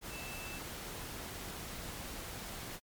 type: tone in noise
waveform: sine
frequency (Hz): 2650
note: E7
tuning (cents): +9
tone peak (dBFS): -47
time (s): 0.09-0.61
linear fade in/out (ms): 50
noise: pink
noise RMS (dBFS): -44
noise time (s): 0.01-2.8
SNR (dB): -6
effects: MP3 96 kbps